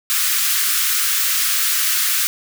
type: high-pass noise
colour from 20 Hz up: white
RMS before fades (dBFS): -18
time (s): 0.1-2.27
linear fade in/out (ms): 0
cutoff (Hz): 1200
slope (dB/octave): 48
effects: none